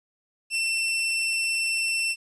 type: tone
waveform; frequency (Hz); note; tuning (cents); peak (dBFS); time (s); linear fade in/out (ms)
sawtooth; 2691; E7; +35; -20; 0.5-2.16; 50
effects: resampled to 24000 Hz + 10-bit